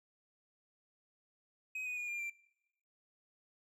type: tone with pitch steps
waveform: triangle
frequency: 2525 / 2483 / 2442 / 2401 / 2361 Hz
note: D#7 / D#7 / D#7 / D7 / D7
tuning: +25 / -4 / -33 / +38 / +9 cents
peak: -36 dBFS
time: 1.75-2.3 s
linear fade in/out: 5 ms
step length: 110 ms
effects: noise-tail reverb RT60 0.9 s tail -22 dB re dry